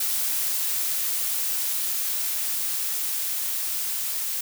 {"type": "noise with level ramp", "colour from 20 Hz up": "blue", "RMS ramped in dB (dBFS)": [-25, -28], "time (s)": [0, 4.41], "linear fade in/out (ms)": 5, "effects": []}